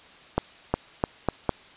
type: accelerating click train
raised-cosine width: 1 ms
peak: -7 dBFS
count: 5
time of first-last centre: 0.38-1.493 s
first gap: 360 ms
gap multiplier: 0.83
effects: white hiss -50 dBFS RMS until 1.76 s + resampled to 8000 Hz